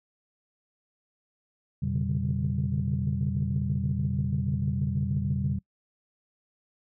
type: tone cluster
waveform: sine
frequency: 86.5 / 123.2 / 137.5 / 143.8 / 194.9 Hz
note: F2 / B2 / C#3 / D3 / G3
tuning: -16 / -4 / -14 / -36 / -10 cents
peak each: -31 dBFS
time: 1.82-5.59 s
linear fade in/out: 10 ms
effects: noise-tail reverb RT60 0.1 s tail -24 dB re dry + tanh soft clip ceiling -16 dBFS